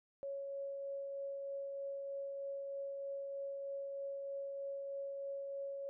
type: tone with tremolo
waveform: sine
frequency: 554.4 Hz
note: C#5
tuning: in tune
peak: -39 dBFS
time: 0.23-5.89 s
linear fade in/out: 0 ms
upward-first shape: triangle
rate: 3.2 Hz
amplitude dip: 25%
effects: none